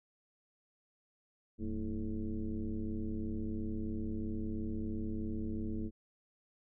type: tone with frequency modulation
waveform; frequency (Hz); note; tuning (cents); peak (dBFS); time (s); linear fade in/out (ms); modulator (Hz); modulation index
sine; 120.4; B2; -44; -34; 1.58-5.91; 50; 103; 2.2
effects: none